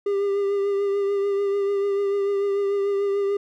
triangle tone with vibrato, 400 Hz, G4, 35 cents sharp, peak -18 dBFS, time 0.06-3.37 s, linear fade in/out 5 ms, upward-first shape triangle, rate 6.8 Hz, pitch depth 30 cents each way, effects none

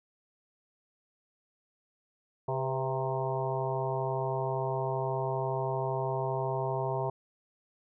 harmonic tone with a mistuned harmonic, 132.6 Hz, C3, 23 cents sharp, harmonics 1 / 3 / 4 / 5 / 6 / 7 / 8, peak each -34 / -35 / -40 / -35 / -41 / -36 / -43 dBFS, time 2.48-7.1 s, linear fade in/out 5 ms, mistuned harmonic 4, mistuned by -74 cents, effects none

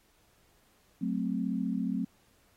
sine chord, F# diminished, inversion none, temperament equal, 185 / 220 / 261.6 Hz, F#3 / A3 / C4, 0 / 0 / 0 cents, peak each -33 dBFS, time 1.01-2.05 s, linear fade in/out 10 ms, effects pink hiss -67 dBFS RMS until 2.56 s + AAC 48 kbps

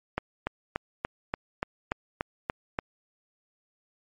click train, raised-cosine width 0.5 ms, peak -12 dBFS, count 10, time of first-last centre 0.18-2.789 s, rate 3.45 Hz, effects MP3 48 kbps

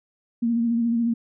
sine tone with vibrato, 233.1 Hz, A#3, in tune, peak -19 dBFS, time 0.42-1.14 s, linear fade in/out 10 ms, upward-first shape sine, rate 14 Hz, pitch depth 35 cents each way, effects none

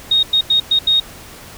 sine tone bursts at uneven times, 3729 Hz, A#7, in tune, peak -10 dBFS, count 5, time 0.11-0.23 / 0.33-0.41 / 0.5-0.6 / 0.71-0.79 / 0.87-1 s, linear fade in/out 5 ms, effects pink hiss -37 dBFS RMS until 1.57 s

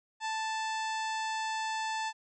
harmonic tone with a mistuned harmonic, 880 Hz, A5, in tune, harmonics 1 / 2 / 3 / 4 / 5 / 6 / 7 / 8 / 9, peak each -33 / -39 / -43 / -45 / -47 / -49 / -50 / -51 / -52 dBFS, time 0.2-2.13 s, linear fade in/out 50 ms, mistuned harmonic 6, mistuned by -58 cents, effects none

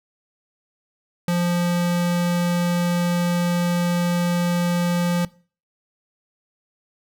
square tone, 174.61 Hz, F3, in tune, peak -19 dBFS, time 1.28-5.25 s, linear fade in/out 2 ms, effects noise-tail reverb RT60 0.4 s tail -21 dB re dry

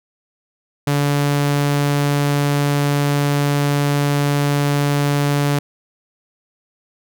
sawtooth tone, 143.7 Hz, D3, 37 cents flat, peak -11 dBFS, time 0.87-5.59 s, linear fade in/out 5 ms, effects none

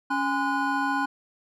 triangle tone cluster, 278.1 / 820 / 1025 / 1462 Hz, C#4 / G#5 / C6 / F#6, +6 / -22 / -36 / -21 cents, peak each -27 dBFS, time 0.1-1.06 s, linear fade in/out 10 ms, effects none

